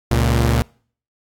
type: tone pair together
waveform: sawtooth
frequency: 69.3 / 116.54 Hz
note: C#2 / A#2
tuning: 0 / 0 cents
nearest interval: major sixth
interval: 900 cents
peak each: -13 dBFS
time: 0.11-0.62 s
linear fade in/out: 0 ms
effects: noise-tail reverb RT60 0.5 s tail -26 dB re dry + AAC 64 kbps